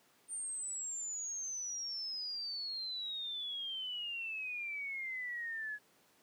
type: exponential sweep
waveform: sine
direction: down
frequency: 8980 to 1680 Hz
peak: -38 dBFS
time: 0.28-5.79 s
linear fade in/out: 50 ms
effects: pink hiss -68 dBFS RMS until 6.22 s + high-pass 200 Hz 12 dB/octave